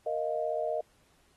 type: chord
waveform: sine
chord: Bb suspended fourth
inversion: none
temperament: equal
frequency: 466.2 / 622.3 / 698.5 Hz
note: Bb4 / Eb5 / F5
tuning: 0 / 0 / 0 cents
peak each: -35 / -31 / -35 dBFS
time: 0.06-0.81 s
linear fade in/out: 5 ms
effects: pink hiss -67 dBFS RMS until 1.36 s + AAC 32 kbps